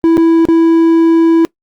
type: tone with dropouts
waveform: triangle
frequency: 329.6 Hz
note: E4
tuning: in tune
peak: -3 dBFS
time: 0.04-1.45 s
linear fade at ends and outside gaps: 0 ms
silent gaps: 0.17-0.178 / 0.453-0.486 s
effects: noise-tail reverb RT60 0.1 s tail -22 dB re dry + Opus 32 kbps